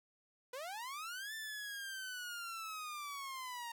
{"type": "linear two-way sweep", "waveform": "sawtooth", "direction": "up then down", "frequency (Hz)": [481.1, 1781, 923], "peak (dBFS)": -39, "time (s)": [0.53, 3.72], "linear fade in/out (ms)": 5, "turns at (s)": 1.34, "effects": []}